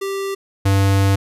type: tone pair in turn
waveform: square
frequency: 392 / 98 Hz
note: G4 / G2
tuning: 0 / 0 cents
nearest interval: 2 octaves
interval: 2400 cents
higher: first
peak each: -22 / -13 dBFS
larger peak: second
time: 0.01-0.35 / 0.65-1.16 s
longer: second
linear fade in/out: 10 ms
effects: resampled to 32000 Hz